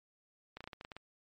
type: clicks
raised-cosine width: 0.3 ms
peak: -29 dBFS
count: 9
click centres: 0.57 / 0.606 / 0.641 / 0.675 / 0.732 / 0.811 / 0.849 / 0.918 / 0.966 s
effects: MP3 48 kbps